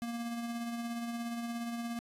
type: tone with tremolo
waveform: square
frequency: 234.5 Hz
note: A#3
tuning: 11 cents sharp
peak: -35 dBFS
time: 0.02-1.99 s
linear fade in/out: 0 ms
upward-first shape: sine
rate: 17 Hz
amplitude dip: 35%
effects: resampled to 32000 Hz + 11-bit